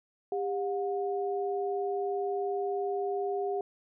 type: tone pair together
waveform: sine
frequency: 399.2 / 722 Hz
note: G4 / F#5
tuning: +32 / -43 cents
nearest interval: minor seventh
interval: 1025 cents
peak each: -30 / -34 dBFS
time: 0.32-3.61 s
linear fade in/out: 2 ms
effects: none